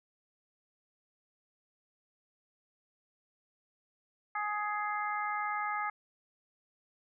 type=harmonic tone; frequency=418 Hz; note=G#4; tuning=11 cents sharp; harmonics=2 / 3 / 4 / 5; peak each=-36 / -35 / -41 / -40 dBFS; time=4.35-5.9 s; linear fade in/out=5 ms; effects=none